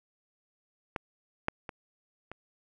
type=clicks; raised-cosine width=0.5 ms; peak=-17 / -12 / -23 / -26 dBFS; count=4; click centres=0.962 / 1.484 / 1.692 / 2.316 s; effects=none